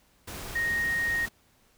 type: tone in noise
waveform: sine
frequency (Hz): 1864.7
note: A#6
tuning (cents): 0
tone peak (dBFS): -25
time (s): 0.55-1.26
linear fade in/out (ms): 10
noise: pink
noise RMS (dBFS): -39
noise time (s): 0.27-1.29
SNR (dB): +11
effects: pink hiss -64 dBFS RMS until 1.77 s